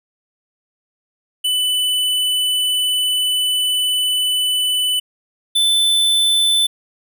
square tone pair in turn, 2993 / 3518 Hz, F#7 / A7, +19 / -1 cents, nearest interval minor third, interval 280 cents, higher second, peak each -16 / -13 dBFS, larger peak second, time 1.44-5 / 5.55-6.67 s, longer first, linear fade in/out 10 ms, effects none

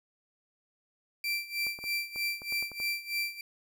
30% pulse tone with tremolo, 2349 Hz, D7, in tune, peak -26 dBFS, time 1.24-3.41 s, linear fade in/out 2 ms, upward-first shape sine, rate 3.2 Hz, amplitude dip 85%
clicks, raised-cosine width 1 ms, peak -33 dBFS, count 9, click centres 1.668 / 1.789 / 1.84 / 2.16 / 2.419 / 2.524 / 2.626 / 2.717 / 2.801 s
effects none

